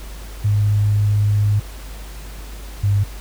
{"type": "tone pair in turn", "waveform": "sine", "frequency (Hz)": [103.6, 100.65], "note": ["G#2", "G2"], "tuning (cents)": [-4, 46], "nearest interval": "minor second", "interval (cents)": 50, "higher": "first", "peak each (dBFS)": -13, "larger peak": "neither", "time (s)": [[0.44, 1.6], [2.83, 3.04]], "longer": "first", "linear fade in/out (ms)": 10, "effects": ["added 50 Hz sine -31 dBFS peak until 3.2 s", "pink hiss -40 dBFS RMS until 3.2 s"]}